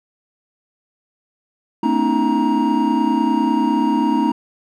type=tone cluster; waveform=triangle; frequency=223.6 / 259.8 / 290.2 / 319.9 / 940 Hz; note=A3 / C4 / D4 / D#4 / A#5; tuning=+28 / -12 / -21 / +48 / +14 cents; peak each=-19 dBFS; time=1.83-4.32 s; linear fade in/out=5 ms; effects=none